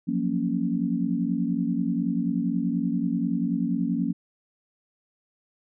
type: chord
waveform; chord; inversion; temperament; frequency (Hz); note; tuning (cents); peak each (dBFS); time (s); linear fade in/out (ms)
sine; Gb major seventh; third; equal; 174.61 / 185 / 233.1 / 277.2; F3 / Gb3 / Bb3 / Db4; 0 / 0 / 0 / 0; -29 / -30 / -27 / -28; 0.07-4.13; 20
effects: none

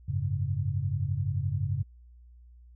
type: chord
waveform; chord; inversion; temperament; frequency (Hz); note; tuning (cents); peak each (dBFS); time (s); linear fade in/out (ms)
sine; F# suspended second; none; just; 92.5 / 104.06 / 138.75; F#2 / G#2 / C#3; 0 / +4 / +2; -31; 0.08-1.83; 10
effects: added 60 Hz sine -50 dBFS peak until 2.75 s

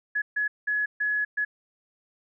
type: tone bursts at uneven times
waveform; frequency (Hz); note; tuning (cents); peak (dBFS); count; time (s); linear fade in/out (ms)
sine; 1692; G#6; +32; -23; 5; 0.15-0.22 / 0.36-0.48 / 0.67-0.86 / 1-1.25 / 1.37-1.45; 10
effects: none

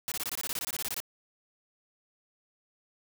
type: noise bursts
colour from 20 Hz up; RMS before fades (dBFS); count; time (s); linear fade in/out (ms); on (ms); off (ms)
white; -34; 16; 0.08-1.002; 0; 37; 22
effects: none

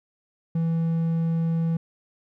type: tone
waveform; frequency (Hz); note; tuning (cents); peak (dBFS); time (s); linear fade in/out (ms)
triangle; 164.81; E3; 0; -19; 0.55-1.77; 5
effects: none

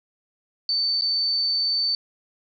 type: tone with dropouts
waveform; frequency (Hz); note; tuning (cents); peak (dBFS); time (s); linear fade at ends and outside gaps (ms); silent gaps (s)
sine; 4541; C#8; +41; -20; 0.69-1.95; 1; 1.011-1.02
effects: none

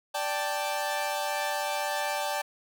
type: chord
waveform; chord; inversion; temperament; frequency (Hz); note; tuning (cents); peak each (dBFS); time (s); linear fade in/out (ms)
sawtooth; D suspended fourth; none; equal; 587.3 / 784 / 880; D5 / G5 / A5; 0 / 0 / 0; -29; 0.14-2.42; 10
effects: none

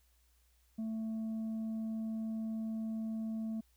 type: tone with tanh clipping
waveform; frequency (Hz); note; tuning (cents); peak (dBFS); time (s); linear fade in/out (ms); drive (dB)
sine; 221.7; A3; +13; -36; 0.78-3.61; 10; 3
effects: added 60 Hz sine -68 dBFS peak until 3.76 s + white hiss -74 dBFS RMS until 3.76 s

